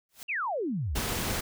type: noise with exponential growth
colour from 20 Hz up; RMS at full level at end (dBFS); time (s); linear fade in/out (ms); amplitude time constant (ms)
white; -39; 0.09-0.23; 1; 29
type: exponential sweep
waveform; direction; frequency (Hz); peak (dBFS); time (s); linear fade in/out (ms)
sine; down; 2854 to 47; -28; 0.28-1; 20
type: noise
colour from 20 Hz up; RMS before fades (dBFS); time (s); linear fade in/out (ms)
pink; -31; 0.95-1.41; 10
effects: none